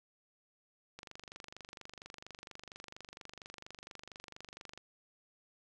click train, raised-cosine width 0.2 ms, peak -30 dBFS, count 93, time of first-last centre 0.99-4.776 s, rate 24.3 Hz, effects none

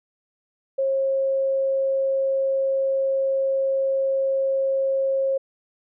sine tone, 539 Hz, C#5, 49 cents flat, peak -19 dBFS, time 0.78-5.38 s, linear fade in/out 10 ms, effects none

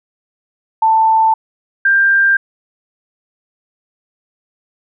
sine tone pair in turn, 887 / 1588.7 Hz, A5 / G6, +14 / +23 cents, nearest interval minor seventh, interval 1009 cents, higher second, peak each -8 dBFS, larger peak neither, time 0.82-1.34 / 1.85-2.37 s, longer neither, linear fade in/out 5 ms, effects none

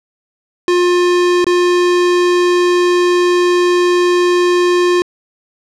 square tone with dropouts, 354.9 Hz, F4, 28 cents sharp, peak -10 dBFS, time 0.68-5.02 s, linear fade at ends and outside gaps 1 ms, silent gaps 1.444-1.467 s, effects low-pass 6000 Hz 12 dB/octave

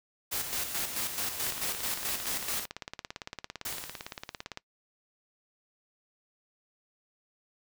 white noise with tremolo, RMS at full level -32 dBFS, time 0.31-2.66 s, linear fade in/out 20 ms, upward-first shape square, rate 4.6 Hz, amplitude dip 50%
click train, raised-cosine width 0.2 ms, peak -20 dBFS, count 57, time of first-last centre 1.41-4.574 s, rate 17.7 Hz
white noise with exponential decay, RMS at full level -34 dBFS, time 3.65-4.44 s, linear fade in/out 5 ms, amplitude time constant 170 ms
effects noise-tail reverb RT60 0.1 s tail -22 dB re dry

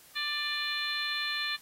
harmonic tone with a mistuned harmonic, 590 Hz, D5, 8 cents sharp, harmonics 2 / 3 / 4 / 5 / 6 / 7, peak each -41 / -35 / -38 / -41 / -36 / -36 dBFS, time 0.15-1.57 s, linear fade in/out 20 ms, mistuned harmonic 4, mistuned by +26 cents, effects white hiss -56 dBFS RMS until 1.61 s + AAC 48 kbps

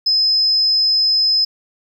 triangle tone, 5100 Hz, D#8, 42 cents sharp, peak -9 dBFS, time 0.06-1.45 s, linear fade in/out 10 ms, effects tanh soft clip ceiling -10 dBFS

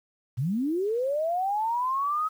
sine linear sweep, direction up, 109.3 to 1282 Hz, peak -24 dBFS, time 0.37-2.29 s, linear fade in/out 20 ms, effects 9-bit

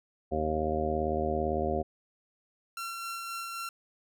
harmonic tone, 77.78 Hz, D#2, in tune, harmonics 1 / 2 / 3 / 4 / 5 / 6 / 7 / 8 / 9, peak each -35 / -42 / -36 / -40 / -33 / -41 / -34 / -42 / -33 dBFS, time 0.31-1.83 s, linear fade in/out 20 ms
sawtooth tone with tremolo, 1362 Hz, F6, 44 cents flat, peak -31 dBFS, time 2.77-3.69 s, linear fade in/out 2 ms, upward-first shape sine, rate 3.8 Hz, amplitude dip 25%
effects none

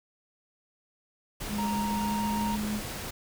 pink noise, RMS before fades -37 dBFS, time 1.4-3.11 s, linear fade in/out 10 ms
sine tone with pitch glide, 207.7 to 211.3 Hz, G#3 to G#3, 0 to +30 cents, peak -29 dBFS, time 1.48-2.82 s, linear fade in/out 50 ms, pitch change +30 cents, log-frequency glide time 1.77-2.41 s
triangle tone, 932.3 Hz, A#5, in tune, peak -29 dBFS, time 1.58-2.56 s, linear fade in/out 10 ms
effects none

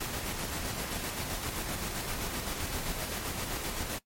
pink noise with tremolo, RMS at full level -34 dBFS, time 0-3.99 s, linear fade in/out 10 ms, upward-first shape square, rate 7.7 Hz, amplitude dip 30%, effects noise-tail reverb RT60 0.1 s tail -19 dB re dry + MP3 64 kbps

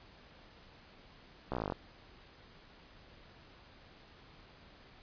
slowing click train, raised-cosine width 1 ms, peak -21 dBFS, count 12, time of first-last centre 1.52-1.722 s, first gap 15 ms, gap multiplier 1.04, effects pink hiss -58 dBFS RMS until 5.02 s + resampled to 11025 Hz

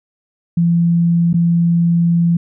sine tone with dropouts, 170 Hz, F3, 46 cents flat, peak -10 dBFS, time 0.57-2.37 s, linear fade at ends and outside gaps 5 ms, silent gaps 1.331-1.341 s, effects none

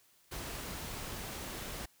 pink noise, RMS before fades -42 dBFS, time 0.31-1.86 s, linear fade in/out 10 ms, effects white hiss -67 dBFS RMS until 2 s

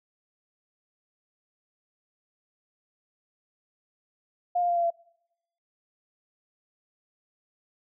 sine tone with pitch steps, 709 / 701.7 / 694.4 / 687.2 / 680.1 Hz, F5 / F5 / F5 / F5 / F5, +26 / +8 / -10 / -28 / -46 cents, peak -22 dBFS, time 4.55-4.905 s, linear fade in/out 10 ms, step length 71 ms, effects noise-tail reverb RT60 0.9 s tail -26 dB re dry

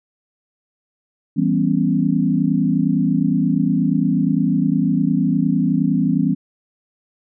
sine chord, C# half-diminished seventh, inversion first, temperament equal with one note detuned, 164.81 / 196 / 246.9 / 275.4 Hz, E3 / G3 / B3 / C#4, 0 / 0 / 0 / -11 cents, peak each -20 dBFS, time 1.36-6.35 s, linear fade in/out 20 ms, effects none

